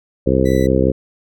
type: harmonic tone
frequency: 65.6 Hz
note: C2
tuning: 5 cents sharp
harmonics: 1 / 2 / 3 / 4 / 5 / 6 / 7 / 8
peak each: -20 / -20 / -20 / -20 / -20 / -20 / -20 / -20 dBFS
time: 0.26-0.92 s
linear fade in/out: 10 ms
type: tone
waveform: sawtooth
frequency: 1975.5 Hz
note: B6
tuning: in tune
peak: -28 dBFS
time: 0.45-0.67 s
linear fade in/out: 10 ms
effects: none